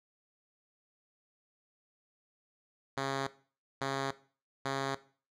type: tone bursts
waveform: 5% pulse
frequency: 136.2 Hz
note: C#3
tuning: 30 cents flat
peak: -21 dBFS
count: 3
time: 2.97-4.95 s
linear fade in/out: 5 ms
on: 300 ms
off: 540 ms
effects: noise-tail reverb RT60 0.4 s tail -17 dB re dry + low-pass 6000 Hz 12 dB/octave